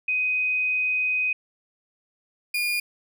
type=tone pair in turn; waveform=sine / 35% pulse; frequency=2506 / 2426 Hz; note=D#7 / D#7; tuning=+12 / -44 cents; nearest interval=minor second; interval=56 cents; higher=first; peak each=-21 dBFS; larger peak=neither; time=0.08-1.33 / 2.54-2.8 s; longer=first; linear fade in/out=5 ms; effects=none